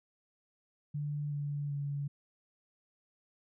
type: tone with pitch steps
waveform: sine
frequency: 146.83 / 144.64 / 142.49 Hz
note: D3 / D3 / C#3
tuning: 0 / -26 / +48 cents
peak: -33 dBFS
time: 0.94-2.08 s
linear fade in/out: 10 ms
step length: 380 ms
effects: none